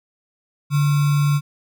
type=tone with sample-and-hold; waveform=sine; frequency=145.2 Hz; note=D3; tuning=19 cents flat; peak=-14 dBFS; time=0.7-1.41 s; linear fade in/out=50 ms; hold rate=1225 Hz; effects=none